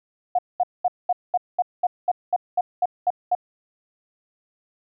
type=tone bursts; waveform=sine; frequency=720 Hz; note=F#5; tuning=47 cents flat; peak=-16 dBFS; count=13; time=0.35-3.351 s; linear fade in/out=5 ms; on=37 ms; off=210 ms; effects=none